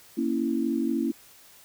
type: chord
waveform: sine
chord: A# diminished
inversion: none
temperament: equal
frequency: 233.1 / 277.2 / 329.6 Hz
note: A#3 / C#4 / E4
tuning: 0 / 0 / 0 cents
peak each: -28 dBFS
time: 0.17-1.12 s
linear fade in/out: 10 ms
effects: white hiss -53 dBFS RMS until 1.64 s